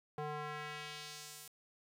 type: tone with band-pass filter sweep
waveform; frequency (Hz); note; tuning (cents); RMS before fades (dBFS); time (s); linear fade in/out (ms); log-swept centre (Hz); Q
square; 150; D3; +37; -45; 0.18-1.48; 2; 690 to 11000; 1.1
effects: 12-bit